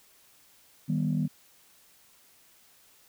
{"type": "chord", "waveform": "sine", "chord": "Eb augmented", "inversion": "none", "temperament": "equal with one note detuned", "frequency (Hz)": [155.56, 196, 244.1], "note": ["Eb3", "G3", "B3"], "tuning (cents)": [0, 0, -20], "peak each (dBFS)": [-27, -30, -30], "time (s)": [0.88, 1.28], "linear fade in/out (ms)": 20, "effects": ["tanh soft clip ceiling -17 dBFS", "white hiss -60 dBFS RMS until 3.08 s"]}